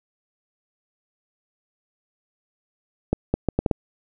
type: accelerating click train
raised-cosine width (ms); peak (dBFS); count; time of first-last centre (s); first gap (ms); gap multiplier
2; -6; 6; 3.13-3.712; 210; 0.7
effects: none